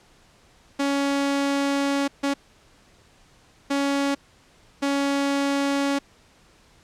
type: tone bursts at uneven times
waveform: sawtooth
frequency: 279.6 Hz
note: C#4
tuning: 15 cents sharp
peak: -17 dBFS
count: 4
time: 0.79-2.08 / 2.23-2.34 / 3.7-4.15 / 4.82-5.99 s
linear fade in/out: 10 ms
effects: pink hiss -56 dBFS RMS until 6.83 s + low-pass 8000 Hz 12 dB/octave